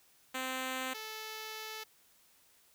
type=tone pair in turn; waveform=5% pulse; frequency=259.4 / 436.3 Hz; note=C4 / A4; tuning=-15 / -15 cents; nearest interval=major sixth; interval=900 cents; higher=second; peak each=-24 / -30 dBFS; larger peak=first; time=0.34-0.94 / 0.94-1.84 s; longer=second; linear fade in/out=10 ms; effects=white hiss -66 dBFS RMS until 2.74 s